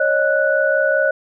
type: tone cluster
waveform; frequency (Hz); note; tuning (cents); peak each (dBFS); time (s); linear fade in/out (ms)
sine; 549 / 614 / 1478; C#5 / D#5 / F#6; -17 / -23 / -2; -18; 0-1.11; 5
effects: none